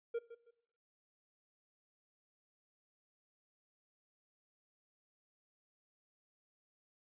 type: tone with echo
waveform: triangle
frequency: 466.2 Hz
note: A#4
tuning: in tune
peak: -32 dBFS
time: 0.14-0.19 s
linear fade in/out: 10 ms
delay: 160 ms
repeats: 2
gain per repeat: -13 dB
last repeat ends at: 0.51 s
effects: noise-tail reverb RT60 0.8 s tail -20 dB re dry + resampled to 8000 Hz